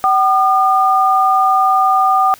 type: tone pair together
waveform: sine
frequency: 763 / 1211.2 Hz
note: G5 / D#6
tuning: -47 / -47 cents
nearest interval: minor sixth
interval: 800 cents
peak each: -12 dBFS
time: 0.04-2.34 s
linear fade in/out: 0 ms
effects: white hiss -42 dBFS RMS until 2.39 s